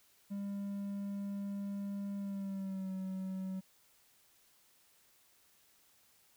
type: tone with pitch glide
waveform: triangle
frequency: 200 to 188.99 Hz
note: G3 to F#3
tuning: +35 to +37 cents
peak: -35 dBFS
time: 0.3-3.61 s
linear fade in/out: 20 ms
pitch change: -98 cents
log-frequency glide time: 2.17-2.92 s
effects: white hiss -68 dBFS RMS until 6.36 s